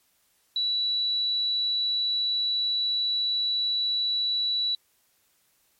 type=tone; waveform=sine; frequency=3937 Hz; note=B7; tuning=6 cents flat; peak=-23 dBFS; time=0.56-4.75 s; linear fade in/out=2 ms; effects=white hiss -67 dBFS RMS until 5.79 s + MP3 64 kbps